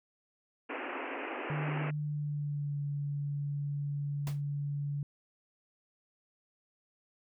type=band-pass noise; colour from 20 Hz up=pink; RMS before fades=-39 dBFS; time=0.69-1.91 s; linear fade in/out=10 ms; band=250 to 2800 Hz; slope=96 dB/octave
type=tone with pitch glide; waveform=sine; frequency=150 to 143.56 Hz; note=D3 to D3; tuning=+37 to -39 cents; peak=-32 dBFS; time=1.5-5.03 s; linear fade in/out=2 ms; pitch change=-76 cents; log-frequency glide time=1.86-2.8 s
type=noise with exponential decay; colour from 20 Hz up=pink; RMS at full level=-40 dBFS; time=4.27-4.41 s; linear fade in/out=1 ms; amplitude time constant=30 ms
effects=none